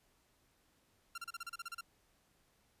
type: tone bursts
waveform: sawtooth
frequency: 1376 Hz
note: F6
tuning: 26 cents flat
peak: -38 dBFS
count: 11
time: 1.15-1.81 s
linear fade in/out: 5 ms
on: 30 ms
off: 33 ms
effects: pink hiss -73 dBFS RMS until 2.8 s + resampled to 32000 Hz